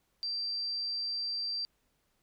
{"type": "tone", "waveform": "sine", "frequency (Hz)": 4699, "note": "D8", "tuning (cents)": 0, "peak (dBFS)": -32, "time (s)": [0.23, 1.65], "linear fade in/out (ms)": 0, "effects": ["pink hiss -75 dBFS RMS until 2.22 s"]}